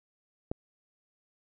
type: click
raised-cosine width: 2 ms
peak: -18 dBFS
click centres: 0.515 s
effects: none